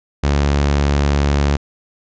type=tone; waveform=sawtooth; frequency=71.4 Hz; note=D2; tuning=48 cents flat; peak=-9 dBFS; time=0.23-1.57 s; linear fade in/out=10 ms; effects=resampled to 16000 Hz